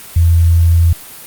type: tone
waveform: sine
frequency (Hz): 84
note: E2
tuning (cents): +33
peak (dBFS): -6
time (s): 0.16-0.93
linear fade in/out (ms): 5
effects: white hiss -33 dBFS RMS until 1.26 s + Opus 32 kbps